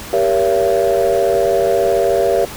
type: chord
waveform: sine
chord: G diminished seventh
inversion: none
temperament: just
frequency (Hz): 392 / 470.4 / 564.5 / 677.4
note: G4 / Bb4 / Db5 / Fb5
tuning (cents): 0 / +16 / +31 / +47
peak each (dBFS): -16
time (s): 0.13-2.45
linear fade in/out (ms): 2
effects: tanh soft clip ceiling -6 dBFS + pink hiss -31 dBFS RMS until 2.56 s